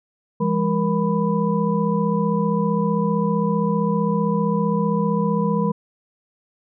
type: tone cluster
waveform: sine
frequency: 168.7 / 204.1 / 472.4 / 993 Hz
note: E3 / G#3 / A#4 / B5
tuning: +40 / -30 / +23 / +9 cents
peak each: -22 / -21 / -24 / -26 dBFS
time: 0.4-5.72 s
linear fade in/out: 10 ms
effects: none